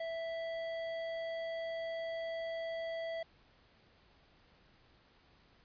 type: tone with hard clipping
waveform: sine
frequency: 659.3 Hz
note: E5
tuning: in tune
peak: -39 dBFS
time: 0-3.23 s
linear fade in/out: 5 ms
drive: 12 dB
effects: pink hiss -66 dBFS RMS until 5.64 s + resampled to 11025 Hz